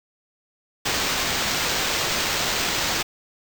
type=noise with sample-and-hold; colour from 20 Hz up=white; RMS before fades=-24 dBFS; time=0.85-3.03 s; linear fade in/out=10 ms; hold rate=11025 Hz; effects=none